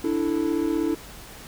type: chord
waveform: triangle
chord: D suspended second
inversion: none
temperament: equal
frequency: 293.7 / 329.6 / 440 Hz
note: D4 / E4 / A4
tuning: 0 / 0 / 0 cents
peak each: -24 / -22 / -28 dBFS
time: 0.04-0.95 s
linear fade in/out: 5 ms
effects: added 50 Hz sine -49 dBFS peak until 1.47 s + pink hiss -43 dBFS RMS until 1.47 s